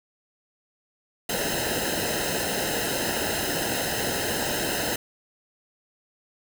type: noise with comb filter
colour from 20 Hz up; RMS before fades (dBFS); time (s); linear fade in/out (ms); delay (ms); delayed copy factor
pink; -27; 1.29-4.96; 5; 0.87; -0.9
effects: none